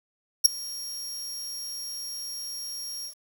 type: tone with ADSR envelope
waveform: sawtooth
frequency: 5588 Hz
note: F8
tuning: in tune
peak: -7 dBFS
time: 0.44-3.15 s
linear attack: 17 ms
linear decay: 6 ms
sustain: -24 dB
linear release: 100 ms
effects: 8-bit